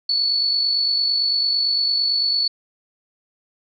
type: tone with amplitude modulation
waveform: sine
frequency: 4435 Hz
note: C#8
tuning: in tune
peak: -15 dBFS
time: 0.09-2.48 s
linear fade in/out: 5 ms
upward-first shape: sine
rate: 48.9 Hz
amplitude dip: 40%
effects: none